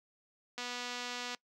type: click train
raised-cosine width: 0.2 ms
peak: -23 dBFS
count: 189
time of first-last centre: 0.58-1.347 s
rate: 245 Hz
effects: noise-tail reverb RT60 0.1 s tail -22 dB re dry + high-pass 200 Hz 12 dB/octave